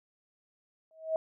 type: tone with exponential growth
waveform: sine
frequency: 640 Hz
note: D#5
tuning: 49 cents sharp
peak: -23 dBFS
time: 0.91-1.16 s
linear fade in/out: 1 ms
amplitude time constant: 54 ms
effects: none